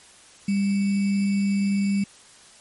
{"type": "tone with sample-and-hold", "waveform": "sine", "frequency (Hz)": 199, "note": "G3", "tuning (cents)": 26, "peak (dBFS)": -19, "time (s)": [0.48, 2.04], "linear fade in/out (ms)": 5, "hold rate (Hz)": 2450, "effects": ["white hiss -50 dBFS RMS until 2.6 s", "MP3 48 kbps"]}